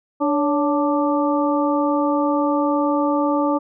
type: harmonic tone with a mistuned harmonic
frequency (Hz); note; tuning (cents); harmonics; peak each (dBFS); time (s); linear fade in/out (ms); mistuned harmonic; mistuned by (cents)
293.7; D4; 0; 1 / 2 / 3 / 4; -19 / -22 / -24 / -25; 0.2-3.59; 20; 2; -66
effects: none